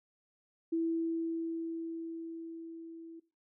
sine tone with level ramp, 329.6 Hz, E4, in tune, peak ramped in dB -28 to -46 dBFS, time 0.72-3.2 s, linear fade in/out 10 ms, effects noise-tail reverb RT60 0.3 s tail -17 dB re dry

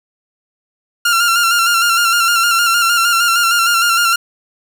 sawtooth tone with vibrato, 1384 Hz, F6, 16 cents flat, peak -7 dBFS, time 1.05-4.16 s, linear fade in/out 5 ms, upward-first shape square, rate 6.5 Hz, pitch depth 34 cents each way, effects 7-bit

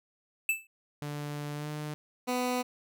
square tone with exponential decay, 2637 Hz, E7, in tune, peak -22 dBFS, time 0.49-0.67 s, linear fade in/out 2 ms, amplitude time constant 37 ms
sawtooth tone with pitch glide, 146.83 to 150.52 Hz, D3 to D3, 0 to +43 cents, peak -31 dBFS, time 1.02-1.94 s, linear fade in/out 0 ms, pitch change +43 cents, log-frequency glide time 1.54-1.69 s
15% pulse tone, 249.4 Hz, B3, 17 cents sharp, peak -22 dBFS, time 2.27-2.63 s, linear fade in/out 20 ms
effects none

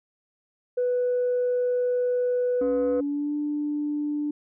sine tone, 494.3 Hz, B4, 1 cent sharp, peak -20 dBFS, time 0.77-3.01 s, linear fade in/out 10 ms
sine tone with pitch glide, 277.2 to 295.4 Hz, C#4 to D4, 0 to +10 cents, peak -24 dBFS, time 2.61-4.31 s, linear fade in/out 5 ms, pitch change +110 cents, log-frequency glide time 2.77-3.35 s
effects tanh soft clip ceiling -18 dBFS

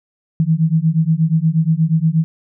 sine beating tone pair, 156.8 / 165.2 Hz, D#3 / E3, +14 / +4 cents, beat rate 8.4 Hz, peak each -15 dBFS, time 0.4-2.24 s, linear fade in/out 0 ms, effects none

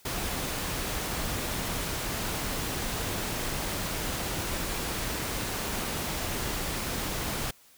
pink noise, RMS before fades -32 dBFS, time 0.05-7.51 s, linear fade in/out 5 ms, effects white hiss -58 dBFS RMS until 7.77 s

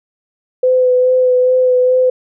sine tone with vibrato, 506 Hz, B4, 42 cents sharp, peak -8 dBFS, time 0.63-2.1 s, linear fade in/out 5 ms, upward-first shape sine, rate 2.4 Hz, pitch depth 17 cents each way, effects none

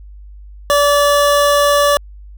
25% pulse tone, 577 Hz, D5, 31 cents flat, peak -6 dBFS, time 0.7-1.97 s, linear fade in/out 0 ms, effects added 50 Hz sine -33 dBFS peak until 2.37 s

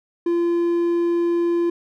triangle tone, 343 Hz, F4, 31 cents flat, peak -15 dBFS, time 0.26-1.7 s, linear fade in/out 5 ms, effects none

